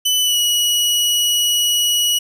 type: tone with pitch glide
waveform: sawtooth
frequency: 2999 to 2920 Hz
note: F#7 to F#7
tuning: +23 to -24 cents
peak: -11 dBFS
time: 0.05-2.19 s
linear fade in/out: 10 ms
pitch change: -47 cents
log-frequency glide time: 0.22-0.38 s
effects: none